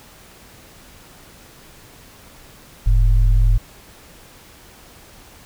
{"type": "tone pair together", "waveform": "sine", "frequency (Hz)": [42.21, 106.6], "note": ["E1", "G#2"], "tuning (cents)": [42, 46], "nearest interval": "octave + major third", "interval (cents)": 1604, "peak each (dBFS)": [-11, -19], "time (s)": [2.86, 3.58], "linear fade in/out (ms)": 10, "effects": ["pink hiss -45 dBFS RMS until 5.45 s"]}